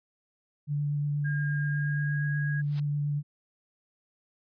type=tone with vibrato; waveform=sine; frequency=145.8 Hz; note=D3; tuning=12 cents flat; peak=-26 dBFS; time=0.67-3.23 s; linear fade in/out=50 ms; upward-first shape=square; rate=8.4 Hz; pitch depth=9 cents each way
type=tone with pitch glide; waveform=sine; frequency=1618 to 1647.2 Hz; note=G#6 to G#6; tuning=-46 to -15 cents; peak=-34 dBFS; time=1.24-2.62 s; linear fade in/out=20 ms; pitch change=+31 cents; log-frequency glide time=1.67-2.26 s
type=noise with exponential growth; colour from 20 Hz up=white; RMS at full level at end=-40 dBFS; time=2.59-2.8 s; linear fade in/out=5 ms; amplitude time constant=44 ms
effects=resampled to 11025 Hz